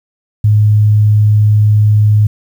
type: tone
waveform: sine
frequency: 105.7 Hz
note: G#2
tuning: 31 cents sharp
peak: -5 dBFS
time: 0.44-2.27 s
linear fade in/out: 5 ms
effects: 7-bit